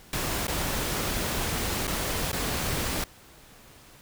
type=noise with dropouts; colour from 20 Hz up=pink; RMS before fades=-29 dBFS; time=0.13-3.04 s; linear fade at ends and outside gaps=2 ms; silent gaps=0.469-0.48 / 1.87-1.877 / 2.317-2.329 s; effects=pink hiss -52 dBFS RMS until 4.01 s